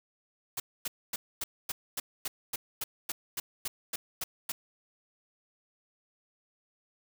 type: noise bursts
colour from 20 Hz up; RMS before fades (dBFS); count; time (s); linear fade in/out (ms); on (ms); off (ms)
white; -34; 15; 0.57-4.52; 5; 30; 250
effects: none